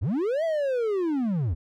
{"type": "linear two-way sweep", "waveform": "triangle", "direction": "up then down", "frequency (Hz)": [68.5, 670, 68.5], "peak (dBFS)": -21, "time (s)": [0.01, 1.55], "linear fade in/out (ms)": 20, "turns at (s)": 0.44, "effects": []}